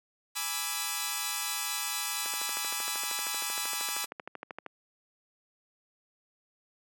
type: chord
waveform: 5% pulse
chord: E dominant seventh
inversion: first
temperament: equal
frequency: 830.6 / 987.8 / 1174.7 / 1318.5 Hz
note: G#5 / B5 / D6 / E6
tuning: 0 / 0 / 0 / 0 cents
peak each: -25 dBFS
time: 0.35-4.06 s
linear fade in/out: 20 ms
type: click train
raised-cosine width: 0.5 ms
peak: -23 dBFS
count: 32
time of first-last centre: 2.26-4.663 s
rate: 12.9 Hz
effects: high-pass 300 Hz 12 dB/octave